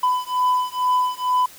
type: beating tone pair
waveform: triangle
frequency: 1000 / 1002.2 Hz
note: B5 / B5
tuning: +21 / +25 cents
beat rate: 2.2 Hz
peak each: -19 dBFS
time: 0.03-1.46 s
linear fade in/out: 5 ms
effects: white hiss -44 dBFS RMS until 1.58 s